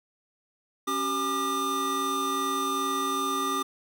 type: tone cluster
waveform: square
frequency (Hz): 275.3 / 385.8 / 1200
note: C#4 / G4 / D6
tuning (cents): -12 / -28 / +37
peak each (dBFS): -34 / -35 / -28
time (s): 0.87-3.63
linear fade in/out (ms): 10
effects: none